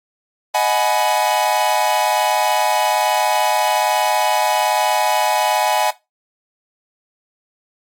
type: chord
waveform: 45% pulse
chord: G# minor seventh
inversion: second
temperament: equal with one note detuned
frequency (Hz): 622.3 / 740 / 841.2 / 987.8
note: D#5 / F#5 / G#5 / B5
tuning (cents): 0 / 0 / +22 / 0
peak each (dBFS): -22 / -20 / -18 / -23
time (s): 0.54-5.91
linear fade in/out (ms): 10
effects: noise-tail reverb RT60 0.2 s tail -17 dB re dry + AAC 64 kbps